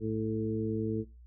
harmonic tone with a mistuned harmonic, 110 Hz, A2, in tune, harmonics 1 / 2 / 3 / 4, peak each -35 / -35 / -35 / -35 dBFS, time 0-1.05 s, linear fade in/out 50 ms, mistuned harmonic 1, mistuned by -17 cents, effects noise-tail reverb RT60 0.3 s tail -23 dB re dry + added 60 Hz sine -50 dBFS peak until 1.26 s

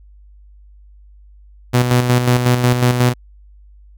sawtooth tone with tremolo, 123.47 Hz, B2, in tune, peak -6 dBFS, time 1.73-3.14 s, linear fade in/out 20 ms, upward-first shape square, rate 5.5 Hz, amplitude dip 50%, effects added 50 Hz sine -41 dBFS peak until 3.97 s

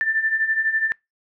sine beating tone pair, 1766 / 1778 Hz, A6 / A6, +6 / +18 cents, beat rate 12 Hz, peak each -25 / -20 dBFS, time 0.01-0.92 s, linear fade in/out 0 ms, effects noise-tail reverb RT60 0.2 s tail -26 dB re dry

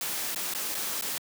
white noise with dropouts, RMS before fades -32 dBFS, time 0.01-1.18 s, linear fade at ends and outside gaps 2 ms, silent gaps 0.347-0.359 / 0.538-0.548 / 0.746-0.75 / 1.012-1.022 s, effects high-pass 150 Hz 12 dB/octave

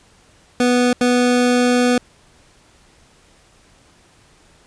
25% pulse tone bursts at uneven times, 246.4 Hz, B3, 4 cents flat, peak -9 dBFS, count 2, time 0.6-0.93 / 1.01-1.98 s, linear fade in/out 2 ms, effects pink hiss -52 dBFS RMS until 4.66 s + resampled to 22050 Hz

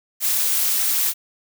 blue noise with amplitude modulation, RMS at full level -17 dBFS, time 0.2-1.14 s, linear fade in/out 50 ms, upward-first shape sine, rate 251 Hz, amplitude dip 65%, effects none

